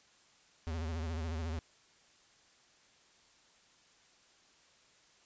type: tone with vibrato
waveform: square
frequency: 80.8 Hz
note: E2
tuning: 34 cents flat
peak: -36 dBFS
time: 0.67-1.59 s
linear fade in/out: 0 ms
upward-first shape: sine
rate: 14 Hz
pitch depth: 90 cents each way
effects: white hiss -65 dBFS RMS until 5.25 s + resampled to 16000 Hz